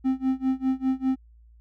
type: tone with tremolo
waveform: triangle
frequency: 262.5 Hz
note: C4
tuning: 6 cents sharp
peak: -17 dBFS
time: 0.04-1.16 s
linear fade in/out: 20 ms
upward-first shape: sine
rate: 5 Hz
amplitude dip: 95%
effects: added 57 Hz sine -50 dBFS peak until 1.6 s